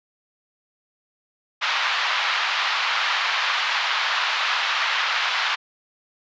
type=band-pass noise; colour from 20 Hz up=pink; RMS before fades=-23 dBFS; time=1.61-5.56 s; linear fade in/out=20 ms; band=960 to 4100 Hz; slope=24 dB/octave; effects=resampled to 16000 Hz